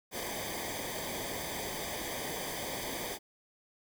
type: noise with comb filter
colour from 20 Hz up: pink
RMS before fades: -38 dBFS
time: 0.11-3.19 s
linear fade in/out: 50 ms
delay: 0.73 ms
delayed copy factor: -0.8
effects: none